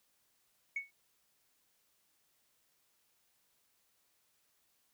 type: tone with exponential decay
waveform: sine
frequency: 2217 Hz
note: C#7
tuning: in tune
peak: -30 dBFS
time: 0.76-0.91 s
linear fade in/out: 5 ms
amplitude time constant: 31 ms
effects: tanh soft clip ceiling -29 dBFS + white hiss -75 dBFS RMS until 4.93 s